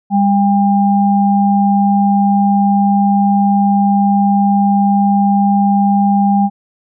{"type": "tone pair together", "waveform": "sine", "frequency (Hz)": [200.2, 801], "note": ["G3", "G5"], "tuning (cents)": [37, 37], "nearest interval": "2 octaves", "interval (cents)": 2400, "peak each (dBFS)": [-10, -13], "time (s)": [0.1, 6.5], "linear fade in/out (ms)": 50, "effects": []}